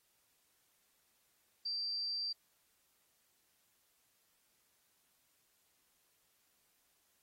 sine tone with amplitude modulation, 4699 Hz, D8, in tune, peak -34 dBFS, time 1.65-2.33 s, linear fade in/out 10 ms, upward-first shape sine, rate 211 Hz, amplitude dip 35%, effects white hiss -75 dBFS RMS until 7.22 s + AAC 48 kbps

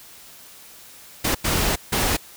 pink noise bursts at uneven times, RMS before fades -21 dBFS, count 3, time 1.24-1.35 / 1.44-1.76 / 1.92-2.17 s, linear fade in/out 10 ms, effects white hiss -45 dBFS RMS until 2.36 s

